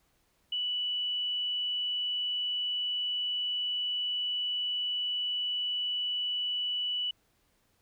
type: tone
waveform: sine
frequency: 2960 Hz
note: F#7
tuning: in tune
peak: -29 dBFS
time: 0.52-7.11 s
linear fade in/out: 5 ms
effects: pink hiss -71 dBFS RMS until 7.81 s